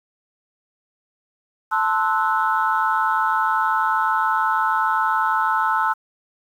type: chord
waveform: sine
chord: F# half-diminished seventh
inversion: first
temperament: equal with one note detuned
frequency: 880 / 1046.5 / 1307.9 / 1480 Hz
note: A5 / C6 / E6 / F#6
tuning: 0 / 0 / -14 / 0 cents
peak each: -21 / -24 / -21 / -24 dBFS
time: 1.71-5.94 s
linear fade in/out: 20 ms
effects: tanh soft clip ceiling -7 dBFS + 8-bit